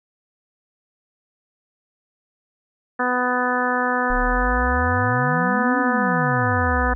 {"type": "harmonic tone", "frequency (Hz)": 249.1, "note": "B3", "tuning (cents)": 15, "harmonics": [1, 2, 3, 4, 5, 6, 7], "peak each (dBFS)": [-26, -26, -26, -26, -26, -26, -26], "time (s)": [2.99, 6.94], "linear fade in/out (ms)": 10}
{"type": "exponential two-way sweep", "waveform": "sine", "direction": "up then down", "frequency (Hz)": [31.39, 282, 56.8], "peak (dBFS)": -22, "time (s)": [4.1, 6.95], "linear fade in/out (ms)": 0, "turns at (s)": 5.79}
{"effects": []}